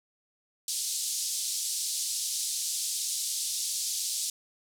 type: band-pass noise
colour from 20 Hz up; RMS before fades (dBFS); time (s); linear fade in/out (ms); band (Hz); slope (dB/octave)
white; -32; 0.68-4.3; 2; 4000 to 9800; 24
effects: none